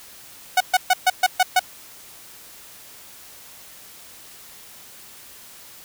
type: tone bursts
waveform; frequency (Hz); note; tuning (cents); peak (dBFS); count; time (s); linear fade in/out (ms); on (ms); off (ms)
sawtooth; 740; F#5; 0; -9; 7; 0.57-1.595; 5; 35; 130
effects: white hiss -44 dBFS RMS until 5.84 s